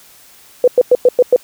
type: tone bursts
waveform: sine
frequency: 497 Hz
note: B4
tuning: 11 cents sharp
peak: -4 dBFS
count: 6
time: 0.64-1.362 s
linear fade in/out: 2 ms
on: 37 ms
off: 100 ms
effects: white hiss -44 dBFS RMS until 1.43 s